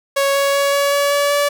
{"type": "tone with pitch steps", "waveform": "sawtooth", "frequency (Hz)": [554.4, 557.9, 561.5, 565.1, 568.7, 572.3, 575.9], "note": ["C#5", "C#5", "C#5", "C#5", "C#5", "D5", "D5"], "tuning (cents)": [0, 11, 22, 33, 44, -45, -34], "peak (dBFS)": -10, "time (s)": [0.16, 1.49], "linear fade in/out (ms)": 10, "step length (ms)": 190, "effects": []}